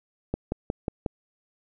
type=click train; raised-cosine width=2 ms; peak=-13 dBFS; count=5; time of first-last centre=0.34-1.062 s; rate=5.54 Hz; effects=none